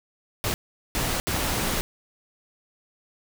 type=noise bursts at uneven times; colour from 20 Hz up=pink; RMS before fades=-26 dBFS; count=3; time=0.44-0.54 / 0.95-1.2 / 1.27-1.81 s; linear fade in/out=0 ms; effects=none